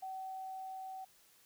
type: tone with level ramp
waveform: sine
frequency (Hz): 760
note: F#5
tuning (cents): +46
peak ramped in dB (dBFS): -40 to -43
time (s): 0.02-1.05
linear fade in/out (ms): 10
effects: white hiss -66 dBFS RMS until 1.45 s